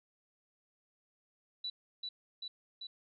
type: tone with echo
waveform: sine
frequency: 3951 Hz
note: B7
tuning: in tune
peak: -36 dBFS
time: 1.64-1.7 s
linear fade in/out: 5 ms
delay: 390 ms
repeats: 3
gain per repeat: -2 dB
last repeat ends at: 2.87 s
effects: none